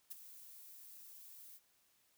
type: noise with ADSR envelope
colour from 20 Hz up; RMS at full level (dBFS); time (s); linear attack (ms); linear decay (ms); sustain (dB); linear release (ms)
violet; -44; 0.1-1.6; 16; 16; -12; 49
effects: white hiss -74 dBFS RMS until 2.17 s